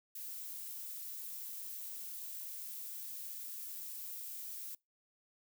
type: noise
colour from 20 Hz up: violet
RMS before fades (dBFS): -45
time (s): 0.15-4.75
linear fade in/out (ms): 5
effects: noise-tail reverb RT60 0.2 s tail -24 dB re dry